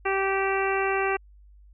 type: harmonic tone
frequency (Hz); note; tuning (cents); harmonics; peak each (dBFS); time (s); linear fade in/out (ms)
388.6; G4; -15; 1 / 2 / 3 / 4 / 5 / 6 / 7; -26 / -29 / -31 / -32 / -33 / -34 / -34; 0.05-1.17; 10
effects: added 50 Hz sine -49 dBFS peak until 1.73 s